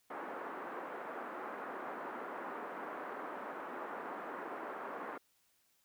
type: band-pass noise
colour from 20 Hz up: white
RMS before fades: -44 dBFS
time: 0.1-5.18 s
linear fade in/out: 5 ms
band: 250 to 1400 Hz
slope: 24 dB/octave
effects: white hiss -74 dBFS RMS until 5.84 s